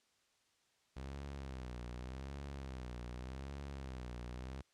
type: tone with vibrato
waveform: sawtooth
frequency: 65 Hz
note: C2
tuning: 11 cents flat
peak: -40 dBFS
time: 0.96-4.62 s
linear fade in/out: 10 ms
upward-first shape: sine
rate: 0.85 Hz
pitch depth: 130 cents each way
effects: white hiss -75 dBFS RMS until 4.73 s + low-pass 7000 Hz 12 dB/octave